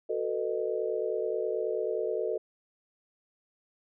sine chord, B dominant seventh, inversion second, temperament just, 370.4 / 444.5 / 493.9 / 617.4 Hz, F#4 / A4 / B4 / D#5, +2 / +18 / 0 / -14 cents, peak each -35 / -31 / -35 / -35 dBFS, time 0.09-2.38 s, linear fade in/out 10 ms, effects none

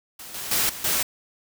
white noise with level steps, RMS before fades -40 / -33 / -22 / -36 / -23 dBFS, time 0.19-1.03 s, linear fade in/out 5 ms, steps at 0.34 / 0.51 / 0.69 / 0.84 s, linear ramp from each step 5 ms, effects none

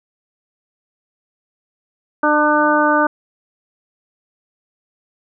harmonic tone, 299.7 Hz, D4, 35 cents sharp, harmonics 1 / 2 / 3 / 4 / 5, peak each -18 / -18 / -18 / -18 / -18 dBFS, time 2.23-3.07 s, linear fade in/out 5 ms, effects none

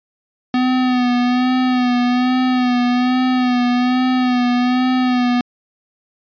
square tone with vibrato, 250 Hz, B3, 21 cents sharp, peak -14 dBFS, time 0.54-5.41 s, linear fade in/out 2 ms, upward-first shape sine, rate 1.2 Hz, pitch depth 38 cents each way, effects resampled to 11025 Hz

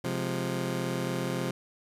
20% pulse chord, F minor, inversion second, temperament just, 130.96 / 174.61 / 209.5 Hz, C3 / F3 / Ab3, +2 / 0 / +15 cents, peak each -28 / -28 / -33 dBFS, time 0.04-1.51 s, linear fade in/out 5 ms, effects resampled to 32000 Hz

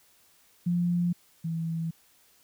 sine tone pair in turn, 174.61 / 164.18 Hz, F3 / E3, 0 / -7 cents, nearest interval minor second, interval 107 cents, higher first, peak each -23 / -28 dBFS, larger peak first, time 0.66-1.13 / 1.44-1.91 s, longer neither, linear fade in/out 10 ms, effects white hiss -62 dBFS RMS until 2.43 s

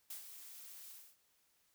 blue noise with ADSR envelope, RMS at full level -45 dBFS, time 0.1-1.17 s, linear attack 6 ms, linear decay 110 ms, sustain -8 dB, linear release 260 ms, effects white hiss -75 dBFS RMS until 1.74 s

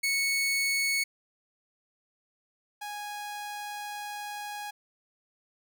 sawtooth tone pair in turn, 2211 / 828.2 Hz, C#7 / G#5, -5 / -5 cents, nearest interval octave + perfect fourth, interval 1700 cents, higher first, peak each -22 / -32 dBFS, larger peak first, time 0.03-1.04 / 2.81-4.71 s, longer second, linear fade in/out 10 ms, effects none

